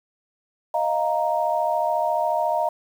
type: chord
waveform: sine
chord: Eb suspended second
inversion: none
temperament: equal with one note detuned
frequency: 622.3 / 696.4 / 932.3 Hz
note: Eb5 / F5 / Bb5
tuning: 0 / -5 / 0 cents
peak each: -24 dBFS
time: 0.74-2.69 s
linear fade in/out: 5 ms
effects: 8-bit